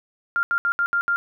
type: tone bursts at uneven times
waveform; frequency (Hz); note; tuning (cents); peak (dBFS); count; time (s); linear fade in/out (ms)
sine; 1396.9; F6; 0; -18; 6; 0.36-0.43 / 0.51-0.58 / 0.65-0.72 / 0.79-0.86 / 0.93-1.01 / 1.08-1.16; 0
effects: none